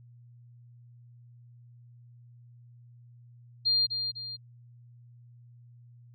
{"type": "tone with echo", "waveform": "sine", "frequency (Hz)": 4200, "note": "C8", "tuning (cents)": 6, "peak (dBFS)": -22, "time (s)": [3.65, 3.87], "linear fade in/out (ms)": 20, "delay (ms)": 250, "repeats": 2, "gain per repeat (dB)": -7, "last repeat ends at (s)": 4.37, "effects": ["added 120 Hz sine -51 dBFS peak until 6.14 s"]}